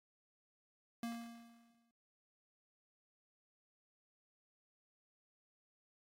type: tone with exponential decay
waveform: square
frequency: 233.1 Hz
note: A#3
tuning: in tune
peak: -39 dBFS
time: 1.03-1.91 s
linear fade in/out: 2 ms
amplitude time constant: 190 ms
effects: AAC 48 kbps